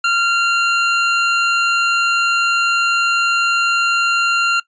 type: tone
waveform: 25% pulse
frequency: 1384 Hz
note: F6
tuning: 16 cents flat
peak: -9 dBFS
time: 0.04-4.6 s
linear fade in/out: 5 ms
effects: noise-tail reverb RT60 0.1 s tail -20 dB re dry + resampled to 16000 Hz